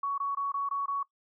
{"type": "tone bursts", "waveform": "sine", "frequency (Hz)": 1119, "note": "C#6", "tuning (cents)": 16, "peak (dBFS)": -28, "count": 6, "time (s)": [0.03, 1.03], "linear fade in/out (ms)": 5, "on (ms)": 150, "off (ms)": 20, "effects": ["noise-tail reverb RT60 0.1 s tail -20 dB re dry"]}